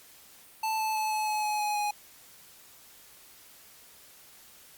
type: tone with pitch steps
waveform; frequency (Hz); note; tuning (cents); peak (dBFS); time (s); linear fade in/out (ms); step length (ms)
square; 880 / 872.9 / 865.9 / 858.9 / 852 / 845.1 / 838.3 / 831.6; A5 / A5 / A5 / A5 / G#5 / G#5 / G#5 / G#5; 0 / -14 / -28 / -42 / +44 / +30 / +16 / +2; -28; 0.63-1.91; 5; 160
effects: white hiss -54 dBFS RMS until 4.77 s + Opus 48 kbps